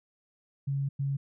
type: tone bursts at uneven times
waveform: sine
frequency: 138.59 Hz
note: C#3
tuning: in tune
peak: -27 dBFS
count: 2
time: 0.67-0.89 / 0.99-1.17 s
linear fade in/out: 10 ms
effects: none